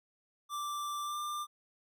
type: tone with pitch glide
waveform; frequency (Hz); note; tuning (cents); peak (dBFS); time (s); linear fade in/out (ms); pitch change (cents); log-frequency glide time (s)
square; 1174.7 to 1191.8; D6 to D6; 0 to +25; -36; 0.49-1.47; 50; +25; 1.03-1.18
effects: none